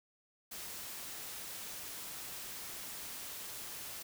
white noise, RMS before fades -45 dBFS, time 0.51-4.03 s, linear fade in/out 10 ms, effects none

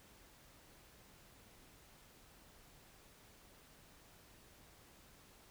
silence, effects pink hiss -63 dBFS RMS until 5.5 s

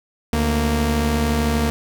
sawtooth tone pair together, 73.13 / 231.6 Hz, D2 / A#3, -7 / -11 cents, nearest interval octave + minor sixth, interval 1996 cents, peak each -16 dBFS, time 0.33-1.7 s, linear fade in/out 0 ms, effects none

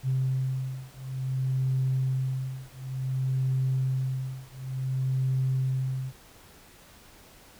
sine beating tone pair, 130.81 / 131.37 Hz, C3 / C3, 0 / +7 cents, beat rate 0.56 Hz, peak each -28 dBFS, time 0.03-6.13 s, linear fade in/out 50 ms, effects tanh soft clip ceiling -18 dBFS + pink hiss -53 dBFS RMS until 7.59 s

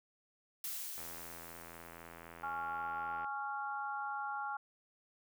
blue noise with exponential decay, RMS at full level -40 dBFS, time 0.64-3.22 s, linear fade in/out 2 ms, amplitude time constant 560 ms
click train, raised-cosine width 0.5 ms, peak -35 dBFS, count 191, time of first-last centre 0.98-3.245 s, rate 83.9 Hz
sine chord, Db major, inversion second, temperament just, 831.5 / 1108.7 / 1385.9 Hz, Ab5 / Db6 / F6, +2 / 0 / -14 cents, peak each -40 / -45 / -41 dBFS, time 2.43-4.57 s, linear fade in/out 5 ms
effects none

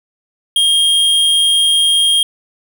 square tone, 3231 Hz, G#7, 48 cents flat, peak -10 dBFS, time 0.56-2.23 s, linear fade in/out 2 ms, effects none

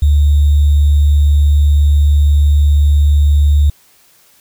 sine tone with sample-and-hold, 73 Hz, D2, 10 cents flat, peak -6 dBFS, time 0.02-3.7 s, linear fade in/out 5 ms, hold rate 3675 Hz, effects white hiss -49 dBFS RMS until 4.4 s

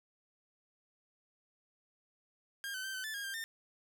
sawtooth tone with pitch steps, 1611 / 1521 / 1557 / 1522 / 1750 / 1629 / 1589 / 1810 Hz, G6 / F#6 / G6 / F#6 / A6 / G#6 / G6 / A6, +47 / +47 / -12 / +48 / -10 / -34 / +23 / +48 cents, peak -35 dBFS, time 2.64-3.44 s, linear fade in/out 0 ms, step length 100 ms, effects none

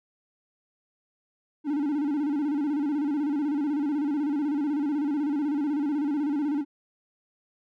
triangle tone with vibrato, 291.1 Hz, D4, 15 cents flat, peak -22 dBFS, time 1.64-6.65 s, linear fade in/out 50 ms, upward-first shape square, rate 16 Hz, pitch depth 82 cents each way, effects none

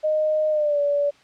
sine tone with pitch glide, 617 to 575.7 Hz, D#5 to D5, -15 to -35 cents, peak -18 dBFS, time 0.03-1.11 s, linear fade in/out 20 ms, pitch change -120 cents, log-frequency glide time 0.5-0.8 s, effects white hiss -54 dBFS RMS until 1.23 s + low-pass 4000 Hz 12 dB/octave

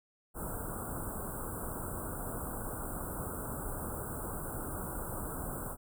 pink band-stop noise, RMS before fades -39 dBFS, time 0.34-5.77 s, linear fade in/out 50 ms, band 1500 to 7900 Hz, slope 96 dB/octave, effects none

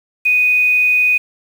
sine tone with quantisation, 2488 Hz, D#7, 1 cent flat, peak -10 dBFS, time 0.25-1.18 s, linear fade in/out 10 ms, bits 6, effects none

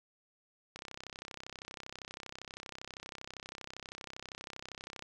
click train, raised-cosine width 0.2 ms, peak -26 dBFS, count 140, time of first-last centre 0.76-5.024 s, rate 32.6 Hz, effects none

